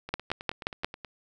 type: two click trains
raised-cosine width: 0.3 ms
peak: -10 / -23 dBFS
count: 5 / 10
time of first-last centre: 0.14-0.845 / 0.09-1.047 s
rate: 5.67 / 9.4 Hz
effects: none